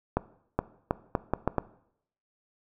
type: accelerating click train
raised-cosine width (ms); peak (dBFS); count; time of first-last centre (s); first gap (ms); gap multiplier
1; -10; 7; 0.17-1.583; 420; 0.76
effects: noise-tail reverb RT60 0.7 s tail -18 dB re dry